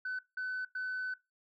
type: tone bursts at uneven times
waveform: sine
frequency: 1509 Hz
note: F#6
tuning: 34 cents sharp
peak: -33 dBFS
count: 3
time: 0.05-0.19 / 0.37-0.65 / 0.75-1.14 s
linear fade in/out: 5 ms
effects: noise-tail reverb RT60 0.2 s tail -18 dB re dry + tanh soft clip ceiling -32 dBFS